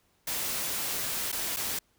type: noise with dropouts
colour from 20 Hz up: white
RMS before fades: -32 dBFS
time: 0.27-1.79 s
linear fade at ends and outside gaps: 5 ms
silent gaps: 1.318-1.325 / 1.564-1.568 s
effects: pink hiss -69 dBFS RMS until 1.98 s